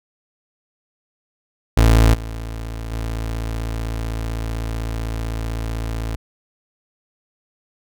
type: tone with level steps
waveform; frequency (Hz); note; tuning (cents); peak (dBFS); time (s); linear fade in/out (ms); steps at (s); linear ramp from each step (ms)
30% pulse; 55.8; A1; +25; -7 / -24 / -20; 1.77-6.16; 5; 2.13 / 2.91; 20
effects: none